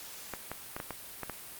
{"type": "clicks", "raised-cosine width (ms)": 0.5, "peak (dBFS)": -21, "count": 7, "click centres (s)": [0.337, 0.516, 0.765, 0.801, 0.907, 1.233, 1.297], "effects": ["white hiss -46 dBFS RMS until 1.59 s", "Opus 48 kbps"]}